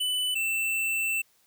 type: tone pair in turn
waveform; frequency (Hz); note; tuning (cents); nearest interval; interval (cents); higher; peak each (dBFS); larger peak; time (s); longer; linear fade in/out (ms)
square; 2992 / 2671; F#7 / E7; +19 / +22; major second; 197; first; -26; neither; 0-0.35 / 0.35-1.22; second; 10
effects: white hiss -65 dBFS RMS until 1.46 s